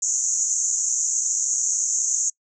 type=band-pass noise; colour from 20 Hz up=pink; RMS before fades=-23 dBFS; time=0.02-2.3 s; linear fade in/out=5 ms; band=6300 to 7200 Hz; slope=96 dB/octave; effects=noise-tail reverb RT60 0.1 s tail -26 dB re dry